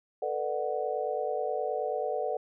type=chord; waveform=sine; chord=B minor seventh; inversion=third; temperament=just; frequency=444.5 / 493.9 / 592.7 / 740.8 Hz; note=A4 / B4 / D5 / F#5; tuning=+18 / 0 / +16 / +2 cents; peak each=-34 dBFS; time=0.22-2.37 s; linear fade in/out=5 ms; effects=none